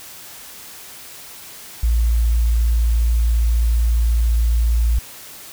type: tone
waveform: sine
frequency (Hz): 57.3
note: A#1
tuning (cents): -29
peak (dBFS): -13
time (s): 1.83-4.99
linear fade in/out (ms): 5
effects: white hiss -38 dBFS RMS until 5.52 s